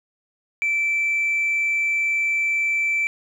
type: tone with tanh clipping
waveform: triangle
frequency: 2329 Hz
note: D7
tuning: 15 cents flat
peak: -19 dBFS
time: 0.62-3.07 s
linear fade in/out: 0 ms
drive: 5 dB
effects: none